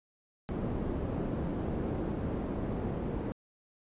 white low-pass noise, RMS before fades -34 dBFS, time 0.49-3.32 s, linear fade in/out 0 ms, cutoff 330 Hz, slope 12 dB/octave, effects resampled to 8000 Hz

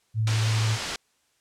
sine tone, 110.2 Hz, A2, 3 cents sharp, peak -21 dBFS, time 0.14-0.78 s, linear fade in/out 50 ms
white low-pass noise, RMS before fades -32 dBFS, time 0.27-0.96 s, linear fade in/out 2 ms, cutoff 5400 Hz, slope 12 dB/octave
effects white hiss -68 dBFS RMS until 1.4 s + low-pass 9000 Hz 12 dB/octave

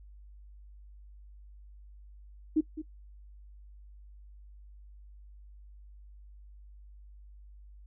sine tone with echo, 311.1 Hz, D#4, in tune, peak -21 dBFS, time 2.56-2.61 s, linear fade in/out 10 ms, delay 210 ms, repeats 1, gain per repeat -13 dB, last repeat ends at 2.82 s, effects noise-tail reverb RT60 0.1 s tail -20 dB re dry + added 50 Hz sine -49 dBFS peak until 7.86 s

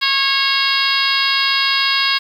harmonic tone with a mistuned harmonic, 547 Hz, C#5, 23 cents flat, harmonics 2 / 3 / 4 / 5 / 6 / 7 / 8 / 9, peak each -22 / -22 / -22 / -22 / -22 / -22 / -22 / -22 dBFS, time 0.01-2.19 s, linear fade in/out 20 ms, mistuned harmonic 5, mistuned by +16 cents, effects 7-bit

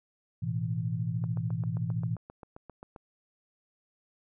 sine chord, A suspended second, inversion none, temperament equal, 110 / 123.47 / 164.81 Hz, A2 / B2 / E3, 0 / 0 / 0 cents, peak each -33 dBFS, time 0.42-2.16 s, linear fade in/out 10 ms
click train, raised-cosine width 1 ms, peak -31 dBFS, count 14, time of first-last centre 1.24-2.962 s, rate 7.55 Hz
effects none

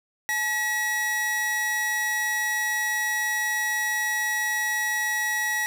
45% pulse tone pair together, 856.2 / 1922 Hz, A5 / B6, -47 / -48 cents, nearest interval octave + major second, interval 1399 cents, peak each -33 / -24 dBFS, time 0.29-5.66 s, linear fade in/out 0 ms, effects none

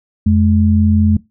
sine tone pair together, 87.41 / 212.5 Hz, F2 / G#3, +2 / +40 cents, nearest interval octave + minor third, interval 1538 cents, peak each -11 dBFS, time 0.26-1.17 s, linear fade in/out 5 ms, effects noise-tail reverb RT60 0.2 s tail -20 dB re dry

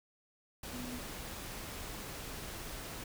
sine tone in noise, 246.9 Hz, B3, in tune, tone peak -42 dBFS, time 0.73-0.99 s, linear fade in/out 5 ms, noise pink, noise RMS -44 dBFS, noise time 0.63-3.04 s, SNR -1 dB, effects none

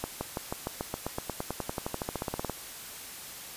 accelerating click train, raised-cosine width 1 ms, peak -17 dBFS, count 26, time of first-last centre 0.04-2.497 s, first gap 170 ms, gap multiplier 0.95, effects white hiss -43 dBFS RMS until 3.56 s + resampled to 32000 Hz

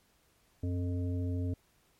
harmonic tone with a mistuned harmonic, 88 Hz, F2, 14 cents sharp, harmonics 1 / 3 / 5 / 7, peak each -31 / -37 / -45 / -50 dBFS, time 0.63-1.54 s, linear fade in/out 5 ms, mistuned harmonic 1, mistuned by +83 cents, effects pink hiss -69 dBFS RMS until 1.99 s + MP3 64 kbps

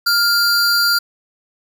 square tone pair together, 1402 / 4716 Hz, F6 / D8, +6 / +6 cents, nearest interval octave + major sixth, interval 2100 cents, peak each -16 dBFS, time 0.06-0.99 s, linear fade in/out 10 ms, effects none

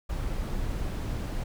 brown noise, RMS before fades -31 dBFS, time 0.09-1.44 s, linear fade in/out 10 ms, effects none

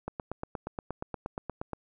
click train, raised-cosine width 1 ms, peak -20 dBFS, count 15, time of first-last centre 0.08-1.733 s, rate 8.47 Hz, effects none

